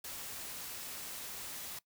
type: noise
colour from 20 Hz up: white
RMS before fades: -44 dBFS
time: 0.04-1.79 s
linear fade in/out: 5 ms
effects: noise-tail reverb RT60 0.1 s tail -20 dB re dry